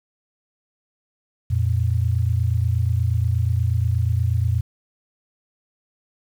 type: tone pair together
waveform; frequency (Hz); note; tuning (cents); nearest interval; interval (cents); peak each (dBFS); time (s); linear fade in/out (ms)
sine; 87.31 / 115.67; F2 / A#2; 0 / -13; perfect fourth; 487; -20; 1.5-4.61; 10
effects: 8-bit